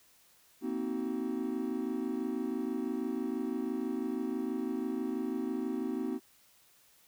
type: chord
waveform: triangle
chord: C half-diminished seventh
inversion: third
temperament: just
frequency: 235.5 / 261.6 / 314 / 376.7 Hz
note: Bb3 / C4 / Eb4 / Gb4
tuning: +18 / 0 / +16 / +31 cents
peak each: -36 / -34 / -36 / -37 dBFS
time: 0.61-6.2 s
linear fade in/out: 50 ms
effects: white hiss -64 dBFS RMS until 7.07 s